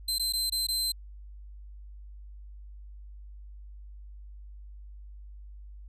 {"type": "tone with dropouts", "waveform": "sawtooth", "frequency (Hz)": 4100, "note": "C8", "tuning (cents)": -36, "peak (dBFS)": -24, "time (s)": [0.08, 0.92], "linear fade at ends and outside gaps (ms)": 5, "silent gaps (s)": [[0.184, 0.195], [0.325, 0.334], [0.498, 0.521], [0.669, 0.685]], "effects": ["added 50 Hz sine -43 dBFS peak until 5.88 s", "resampled to 32000 Hz"]}